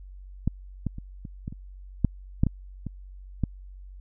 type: clicks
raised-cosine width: 5 ms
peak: -11 / -14 / -25 / -24 / -20 / -26 / -7 / -7 / -12 / -19 / -11 dBFS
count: 11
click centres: 0.476 / 0.867 / 0.984 / 1.252 / 1.479 / 1.525 / 2.047 / 2.435 / 2.467 / 2.867 / 3.437 s
effects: added 47 Hz sine -41 dBFS peak until 4 s